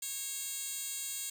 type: tone with high-pass filter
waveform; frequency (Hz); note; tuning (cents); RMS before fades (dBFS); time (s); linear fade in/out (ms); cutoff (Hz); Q
10% pulse; 547; C#5; -23; -39; 0.02-1.3; 5; 6100; 1.6
effects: none